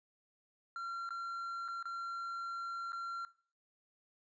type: tone with dropouts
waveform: triangle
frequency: 1371 Hz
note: F6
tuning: 32 cents flat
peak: -37 dBFS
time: 0.76-3.25 s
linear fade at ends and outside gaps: 1 ms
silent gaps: 1.091-1.106 / 1.68-1.685 / 1.827-1.855 / 2.921-2.93 s
effects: noise-tail reverb RT60 0.4 s tail -17 dB re dry + resampled to 16000 Hz